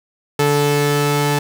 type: tone pair together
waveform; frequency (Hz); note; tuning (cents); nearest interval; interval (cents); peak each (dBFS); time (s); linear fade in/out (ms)
sawtooth; 145.5 / 436; D3 / A4; -16 / -16; octave + perfect fifth; 1900; -13; 0.39-1.39; 5
effects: none